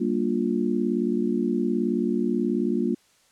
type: chord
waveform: sine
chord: G minor seventh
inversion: none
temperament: just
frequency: 196 / 235.2 / 294 / 352.8 Hz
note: G3 / Bb3 / D4 / F4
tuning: 0 / +16 / +2 / +18 cents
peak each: -28 / -25 / -29 / -27 dBFS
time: 0-2.95 s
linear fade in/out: 10 ms
effects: white hiss -61 dBFS RMS until 3.31 s + low-pass 9000 Hz 12 dB/octave